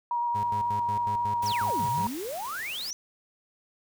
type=tone with vibrato; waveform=sine; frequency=952 Hz; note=A#5; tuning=36 cents sharp; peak=-25 dBFS; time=0.11-2.07 s; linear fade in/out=2 ms; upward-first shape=square; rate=9.2 Hz; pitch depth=10 cents each way
type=tone with tremolo; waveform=35% pulse; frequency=103.83 Hz; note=G#2; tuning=in tune; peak=-33 dBFS; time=0.34-2.1 s; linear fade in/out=20 ms; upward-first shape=square; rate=5.5 Hz; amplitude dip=80%
type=noise; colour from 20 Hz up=white; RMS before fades=-42 dBFS; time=1.42-2.91 s; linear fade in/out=5 ms
type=exponential two-way sweep; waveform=sine; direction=down then up; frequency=6120 to 106.6 to 6120 Hz; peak=-32 dBFS; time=1.46-2.93 s; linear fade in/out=0 ms; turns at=1.88 s
effects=none